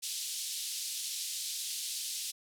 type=band-pass noise; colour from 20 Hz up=pink; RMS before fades=-38 dBFS; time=0.02-2.32 s; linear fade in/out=20 ms; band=3500 to 12000 Hz; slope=24 dB/octave; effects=none